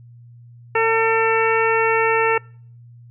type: harmonic tone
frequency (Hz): 449.9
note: A4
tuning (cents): +39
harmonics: 1 / 2 / 3 / 4 / 5 / 6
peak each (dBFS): -18 / -21 / -23 / -24 / -25 / -26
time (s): 0.75-2.38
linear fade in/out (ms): 5
effects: noise-tail reverb RT60 0.5 s tail -25 dB re dry + added 119 Hz sine -41 dBFS peak until 3.1 s